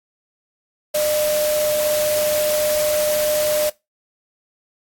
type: tone in noise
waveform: sine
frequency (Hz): 603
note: D5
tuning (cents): +46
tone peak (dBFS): -17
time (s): 0.94-3.7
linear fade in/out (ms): 10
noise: white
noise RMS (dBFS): -25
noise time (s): 0.94-3.7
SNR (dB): +5
effects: noise-tail reverb RT60 0.2 s tail -20 dB re dry + AAC 64 kbps